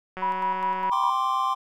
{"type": "click train", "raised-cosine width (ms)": 0.5, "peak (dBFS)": -20, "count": 136, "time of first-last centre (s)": [0.17, 0.896], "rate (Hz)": 186}
{"type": "tone with tremolo", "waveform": "sine", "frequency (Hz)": 972, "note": "B5", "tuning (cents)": -28, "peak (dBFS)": -22, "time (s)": [0.22, 1.1], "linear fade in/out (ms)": 5, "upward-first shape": "square", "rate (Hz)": 4.9, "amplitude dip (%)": 45}
{"type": "chord", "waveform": "triangle", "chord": "G suspended fourth", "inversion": "none", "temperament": "equal", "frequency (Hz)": [784, 1046.5, 1174.7], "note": ["G5", "C6", "D6"], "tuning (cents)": [0, 0, 0], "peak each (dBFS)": [-28, -22, -26], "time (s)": [0.91, 1.55], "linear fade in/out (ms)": 20}
{"effects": []}